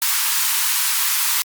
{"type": "high-pass noise", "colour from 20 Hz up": "white", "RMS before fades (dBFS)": -19, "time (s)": [0.02, 1.42], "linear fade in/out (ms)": 0, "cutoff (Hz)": 870, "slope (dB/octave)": 96, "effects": ["Opus 48 kbps"]}